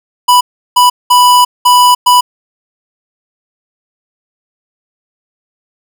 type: tone bursts at uneven times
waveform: square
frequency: 987.8 Hz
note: B5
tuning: in tune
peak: -4 dBFS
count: 5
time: 0.28-0.41 / 0.76-0.9 / 1.1-1.45 / 1.65-1.95 / 2.06-2.21 s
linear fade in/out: 10 ms
effects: 7-bit